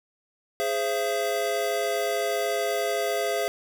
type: chord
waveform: square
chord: Ab augmented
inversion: none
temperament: equal with one note detuned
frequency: 415.3 / 523.3 / 674.3 Hz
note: Ab4 / C5 / E5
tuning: 0 / 0 / +39 cents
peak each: -30 / -31 / -28 dBFS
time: 0.6-3.48 s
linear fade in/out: 0 ms
effects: none